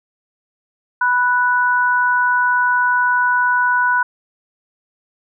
sine tone pair together, 987.8 / 1480 Hz, B5 / F#6, 0 / 0 cents, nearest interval perfect fifth, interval 700 cents, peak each -16 / -15 dBFS, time 1.01-4.03 s, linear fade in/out 5 ms, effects none

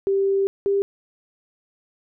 sine tone pair in turn, 392 / 397.7 Hz, G4 / G4, 0 / +25 cents, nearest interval unison, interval 25 cents, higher second, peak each -17 dBFS, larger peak neither, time 0.07-0.47 / 0.66-0.82 s, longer first, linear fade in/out 0 ms, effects none

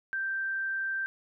sine tone, 1568 Hz, G6, in tune, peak -29 dBFS, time 0.13-1.06 s, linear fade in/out 0 ms, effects none

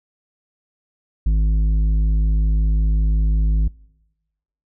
sine tone with tanh clipping, 52.7 Hz, G#1, 26 cents sharp, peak -15 dBFS, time 1.26-3.68 s, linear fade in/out 5 ms, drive 8 dB, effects noise-tail reverb RT60 1.0 s tail -25 dB re dry

